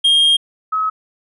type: tone pair in turn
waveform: triangle / sine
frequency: 3228 / 1281 Hz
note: G#7 / E6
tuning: -50 / -50 cents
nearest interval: octave + major third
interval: 1600 cents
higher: first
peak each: -8 / -15 dBFS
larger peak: first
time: 0.04-0.37 / 0.72-0.9 s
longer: first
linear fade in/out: 10 ms
effects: resampled to 32000 Hz